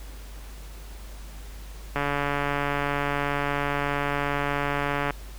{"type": "click train", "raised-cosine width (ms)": 0.5, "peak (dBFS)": -11, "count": 451, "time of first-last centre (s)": [1.96, 5.107], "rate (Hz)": 143, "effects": ["added 50 Hz sine -38 dBFS peak until 5.38 s", "pink hiss -48 dBFS RMS until 5.38 s"]}